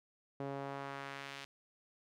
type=tone with band-pass filter sweep; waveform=sawtooth; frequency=138.59 Hz; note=C#3; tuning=in tune; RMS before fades=-44 dBFS; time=0.4-1.45 s; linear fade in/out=2 ms; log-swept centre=480 to 3200 Hz; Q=0.98; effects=none